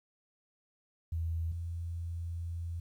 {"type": "tone pair in turn", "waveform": "sine", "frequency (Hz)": [82.41, 84.73], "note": ["E2", "E2"], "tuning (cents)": [0, 48], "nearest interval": "unison", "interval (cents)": 48, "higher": "second", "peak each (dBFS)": [-31, -35], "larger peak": "first", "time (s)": [[1.12, 1.52], [1.52, 2.8]], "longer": "second", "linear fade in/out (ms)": 5, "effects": ["11-bit"]}